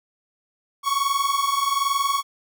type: tone pair together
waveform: 45% pulse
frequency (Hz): 1101.8 / 1123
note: C#6 / C#6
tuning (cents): -11 / +22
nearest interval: unison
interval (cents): 33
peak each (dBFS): -23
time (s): 0.83-2.23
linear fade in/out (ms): 50
effects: none